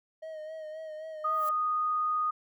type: tone with vibrato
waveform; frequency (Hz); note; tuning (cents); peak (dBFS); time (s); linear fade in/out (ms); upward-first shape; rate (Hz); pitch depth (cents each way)
triangle; 627; D#5; +13; -36; 0.22-1.51; 10; sine; 3.8; 37
type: noise with exponential growth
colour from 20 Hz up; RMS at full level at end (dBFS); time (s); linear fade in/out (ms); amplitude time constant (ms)
violet; -41; 1.23-1.49; 2; 55
type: tone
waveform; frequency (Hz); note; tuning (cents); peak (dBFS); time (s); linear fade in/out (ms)
sine; 1238; D#6; -9; -26; 1.24-2.31; 10
effects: none